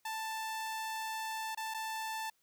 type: tone with dropouts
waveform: sawtooth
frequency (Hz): 883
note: A5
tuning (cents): +6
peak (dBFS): -33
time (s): 0.05-2.3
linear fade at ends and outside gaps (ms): 5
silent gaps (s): 1.549-1.573 / 1.74-1.744
effects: white hiss -75 dBFS RMS until 2.42 s